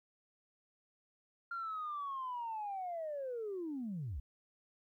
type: linear sweep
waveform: sine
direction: down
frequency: 1396.9 to 55.2 Hz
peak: -37 dBFS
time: 1.51-4.2 s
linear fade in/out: 5 ms
effects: tanh soft clip ceiling -34 dBFS + 13-bit